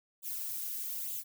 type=noise with flanger; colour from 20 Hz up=violet; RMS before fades=-38 dBFS; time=0.22-1.24 s; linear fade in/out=50 ms; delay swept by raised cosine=0.27 to 2.47 ms; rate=1.1 Hz; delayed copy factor=+0.6; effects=none